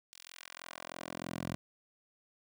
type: tone with high-pass filter sweep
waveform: 10% pulse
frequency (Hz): 43.2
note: F1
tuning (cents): -18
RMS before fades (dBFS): -44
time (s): 0.13-1.55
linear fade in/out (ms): 0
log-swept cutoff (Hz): 4100 to 110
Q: 0.83
effects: none